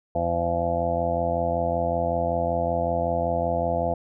harmonic tone, 85.3 Hz, F2, 40 cents flat, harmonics 1 / 2 / 3 / 4 / 6 / 7 / 8 / 9 / 10, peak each -31 / -33 / -35 / -36 / -28 / -33 / -25 / -37 / -35 dBFS, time 0.15-3.94 s, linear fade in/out 5 ms, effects none

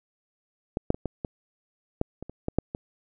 clicks, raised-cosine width 2 ms, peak -13 / -6 / -21 / -15 / -17 / -10 / -23 / -25 / -14 / -8 / -18 dBFS, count 11, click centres 0.771 / 0.904 / 0.945 / 1.057 / 1.248 / 2.014 / 2.226 / 2.296 / 2.484 / 2.586 / 2.749 s, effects none

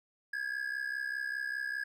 triangle ring-modulated tone, 1664 Hz, G#6, 3 cents sharp, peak -29 dBFS, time 0.33-1.84 s, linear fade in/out 5 ms, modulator 32.5 Hz, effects none

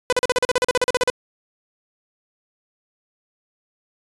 sawtooth tone bursts, 500 Hz, B4, 21 cents sharp, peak -11 dBFS, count 16, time 0.1-1.1 s, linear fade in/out 0 ms, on 25 ms, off 40 ms, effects resampled to 24000 Hz

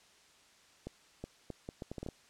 accelerating click train, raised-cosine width 2 ms, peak -27 dBFS, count 10, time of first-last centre 0.87-2.087 s, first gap 370 ms, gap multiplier 0.71, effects white hiss -63 dBFS RMS until 2.29 s + low-pass 7000 Hz 12 dB/octave

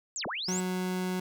sine linear two-way sweep, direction down then up, 7960 to 125.6 to 7960 Hz, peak -32 dBFS, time 0.16-0.6 s, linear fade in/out 0 ms, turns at 0.26 s
30% pulse tone, 183.7 Hz, F#3, 12 cents flat, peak -27 dBFS, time 0.48-1.2 s, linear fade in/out 5 ms
effects none

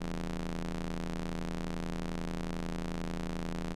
sawtooth ring-modulated tone, 82.41 Hz, E2, in tune, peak -27 dBFS, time 0-3.75 s, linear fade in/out 20 ms, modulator 98.1 Hz, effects low-pass 9000 Hz 12 dB/octave

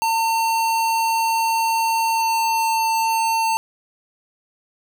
square tone with pitch glide, 905 to 899.8 Hz, A5 to A5, +48 to +39 cents, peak -18 dBFS, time 0.02-3.57 s, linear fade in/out 0 ms, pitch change -9 cents, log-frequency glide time 2.14-2.24 s, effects none

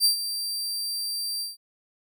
sawtooth tone with ADSR envelope, 4699 Hz, D8, in tune, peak -13 dBFS, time 0-1.57 s, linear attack 47 ms, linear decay 110 ms, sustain -12 dB, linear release 160 ms, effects none

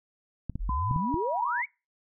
clicks, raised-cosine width 5 ms, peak -20 dBFS, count 6, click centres 0.497 / 0.556 / 0.693 / 0.912 / 0.962 / 1.142 s
sine exponential sweep, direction up, 35.94 to 2349 Hz, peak -28 dBFS, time 0.59-1.66 s, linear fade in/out 20 ms
sine tone with pitch glide, 1015 to 964.1 Hz, B5 to B5, +47 to -42 cents, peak -29 dBFS, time 0.69-1.62 s, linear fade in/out 5 ms, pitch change -89 cents, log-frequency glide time 0.81-1.17 s
effects noise-tail reverb RT60 0.3 s tail -26 dB re dry

